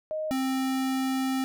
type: tone pair in turn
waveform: sine / square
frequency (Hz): 622.3 / 263.5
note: D#5 / C4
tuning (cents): 0 / +12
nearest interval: octave + minor third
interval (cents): 1488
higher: first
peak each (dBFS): -28 / -26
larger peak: second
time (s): 0.11-0.31 / 0.31-1.44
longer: second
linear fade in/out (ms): 0
effects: none